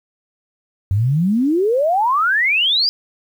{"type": "exponential sweep", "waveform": "sine", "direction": "up", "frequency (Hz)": [92.3, 4978], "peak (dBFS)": -13, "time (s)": [0.91, 2.89], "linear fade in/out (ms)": 0, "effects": ["8-bit"]}